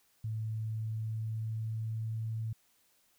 sine tone with pitch glide, 110 to 111.6 Hz, A2 to A2, 0 to +25 cents, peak -33 dBFS, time 0.24-2.53 s, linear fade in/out 5 ms, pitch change +25 cents, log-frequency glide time 0.61-2.31 s, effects white hiss -70 dBFS RMS until 3.18 s

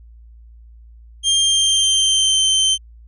sawtooth tone with pitch glide, 3192 to 3107 Hz, G7 to G7, +31 to -16 cents, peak -10 dBFS, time 1.23-2.78 s, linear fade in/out 50 ms, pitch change -47 cents, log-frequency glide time 1.39-2.41 s, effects added 57 Hz sine -40 dBFS peak until 3.07 s + resampled to 24000 Hz

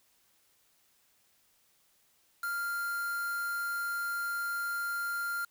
triangle tone with quantisation, 1396.9 Hz, F6, in tune, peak -30 dBFS, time 2.43-5.45 s, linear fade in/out 5 ms, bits 7, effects white hiss -69 dBFS RMS until 5.5 s

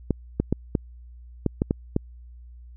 clicks, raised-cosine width 3 ms, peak -8 dBFS, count 8, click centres 0.107 / 0.4 / 0.526 / 0.752 / 1.463 / 1.619 / 1.709 / 1.964 s, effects added 60 Hz sine -42 dBFS peak until 2.76 s

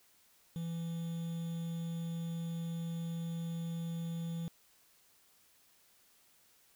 triangle tone with quantisation, 167 Hz, E3, 23 cents sharp, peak -34 dBFS, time 0.56-4.48 s, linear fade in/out 0 ms, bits 9, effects white hiss -67 dBFS RMS until 6.75 s

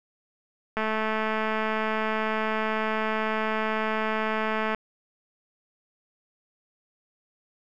click train, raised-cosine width 0.5 ms, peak -13 dBFS, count 868, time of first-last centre 0.77-4.747 s, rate 218 Hz, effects none

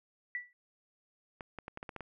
sine tone with exponential decay, 1960 Hz, B6, 14 cents flat, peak -31 dBFS, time 0.35-0.53 s, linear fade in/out 1 ms, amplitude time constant 38 ms
clicks, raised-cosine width 0.5 ms, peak -27 dBFS, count 8, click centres 1.408 / 1.587 / 1.681 / 1.774 / 1.829 / 1.892 / 1.963 / 2.007 s
effects none

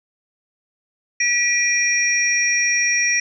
sine tone cluster, 1944 / 2406 / 5640 Hz, B6 / D7 / F8, -28 / +41 / +16 cents, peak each -20 dBFS, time 1.2-3.2 s, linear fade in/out 5 ms, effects none

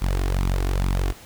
sawtooth tone with flanger, 46.25 Hz, F#1, in tune, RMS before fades -22 dBFS, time 0.01-1.13 s, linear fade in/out 20 ms, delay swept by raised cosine 0.82 to 2.82 ms, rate 2.3 Hz, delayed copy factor +0.65, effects pink hiss -45 dBFS RMS until 1.25 s

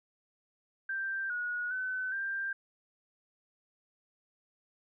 sine tone with pitch steps, 1572 / 1454 / 1515 / 1584 Hz, G6 / F#6 / F#6 / G6, +4 / -31 / +40 / +18 cents, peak -32 dBFS, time 0.89-2.53 s, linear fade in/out 5 ms, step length 410 ms, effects none

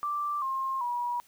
sine tone with pitch steps, 1174.7 / 1064.8 / 965.2 Hz, D6 / C6 / B5, 0 / +30 / -40 cents, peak -28 dBFS, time 0.03-1.2 s, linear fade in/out 0 ms, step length 390 ms, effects white hiss -61 dBFS RMS until 1.27 s

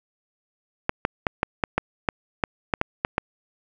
clicks, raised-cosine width 0.5 ms, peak -5 dBFS, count 12, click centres 0.894 / 1.051 / 1.268 / 1.431 / 1.638 / 1.78 / 2.088 / 2.438 / 2.738 / 2.814 / 3.049 / 3.181 s, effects none

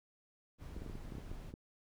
brown noise, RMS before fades -47 dBFS, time 0.58-1.54 s, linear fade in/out 50 ms
clicks, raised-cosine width 3 ms, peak -33 dBFS, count 10, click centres 0.765 / 0.82 / 0.863 / 0.898 / 0.954 / 1.122 / 1.153 / 1.183 / 1.315 / 1.539 s
effects none

